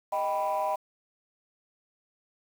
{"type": "chord", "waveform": "sine", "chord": "Eb augmented", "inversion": "none", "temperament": "equal", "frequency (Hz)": [622.3, 784, 987.8], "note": ["Eb5", "G5", "B5"], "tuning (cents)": [0, 0, 0], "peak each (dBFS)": -29, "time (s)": [0.12, 0.76], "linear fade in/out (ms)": 10, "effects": ["tanh soft clip ceiling -21 dBFS", "8-bit"]}